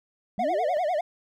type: linear sweep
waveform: sine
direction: up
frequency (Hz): 190 to 622.3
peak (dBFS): -31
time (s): 0.38-0.77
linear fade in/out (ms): 0
type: tone with vibrato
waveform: triangle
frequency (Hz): 659.3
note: E5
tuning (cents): 0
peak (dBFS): -21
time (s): 0.39-1.01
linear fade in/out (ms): 5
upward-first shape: sine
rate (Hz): 10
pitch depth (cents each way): 210
effects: none